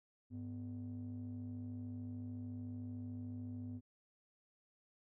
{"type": "ring-modulated tone", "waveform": "triangle", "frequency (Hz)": 74.1, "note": "D2", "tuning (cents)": 16, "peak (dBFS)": -36, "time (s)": [0.3, 3.81], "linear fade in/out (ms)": 50, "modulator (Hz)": 175, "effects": ["tanh soft clip ceiling -38 dBFS"]}